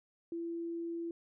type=tone; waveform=sine; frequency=336.6 Hz; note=E4; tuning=36 cents sharp; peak=-36 dBFS; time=0.32-1.11 s; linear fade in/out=2 ms; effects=none